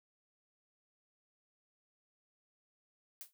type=noise with exponential decay; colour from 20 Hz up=blue; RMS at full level=-43 dBFS; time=3.21-3.33 s; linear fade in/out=0 ms; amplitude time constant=25 ms; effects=none